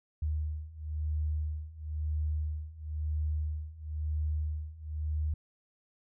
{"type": "beating tone pair", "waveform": "sine", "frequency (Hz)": [76, 76.99], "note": ["D#2", "D#2"], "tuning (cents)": [-40, -18], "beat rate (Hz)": 0.99, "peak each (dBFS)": [-35, -33], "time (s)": [0.22, 5.34], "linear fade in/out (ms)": 5, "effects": []}